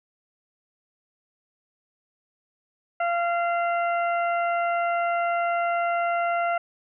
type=harmonic tone; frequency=689 Hz; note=F5; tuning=24 cents flat; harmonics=1 / 2 / 3 / 4; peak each=-23 / -28 / -34 / -39 dBFS; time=3-6.58 s; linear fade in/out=5 ms; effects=none